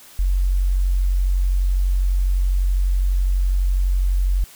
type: tone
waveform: sine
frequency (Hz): 46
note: F#1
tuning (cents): -9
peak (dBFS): -15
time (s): 0.19-4.44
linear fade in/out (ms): 0
effects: white hiss -45 dBFS RMS until 4.55 s